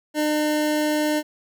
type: tone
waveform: 25% pulse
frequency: 302.4 Hz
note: D#4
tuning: 49 cents flat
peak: -16 dBFS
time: 0.14-1.23 s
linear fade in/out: 50 ms
effects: none